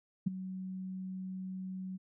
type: tone with ADSR envelope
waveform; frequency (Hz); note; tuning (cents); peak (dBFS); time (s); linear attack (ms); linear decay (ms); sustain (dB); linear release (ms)
sine; 187.3; F#3; +21; -24; 0.26-1.98; 12; 13; -14; 25
effects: none